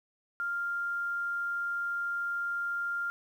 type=tone; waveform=sine; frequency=1396.9 Hz; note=F6; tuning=in tune; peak=-30 dBFS; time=0.4-3.1 s; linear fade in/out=0 ms; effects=10-bit